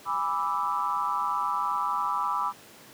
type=chord; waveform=sine; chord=E dominant seventh; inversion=first; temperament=equal with one note detuned; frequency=820.1 / 987.8 / 1174.7 / 1318.5 Hz; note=G#5 / B5 / D6 / E6; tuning=-22 / 0 / 0 / 0 cents; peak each=-35 / -29 / -29 / -33 dBFS; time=0.05-2.53 s; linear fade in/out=50 ms; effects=pink hiss -50 dBFS RMS until 2.93 s + high-pass 150 Hz 12 dB/octave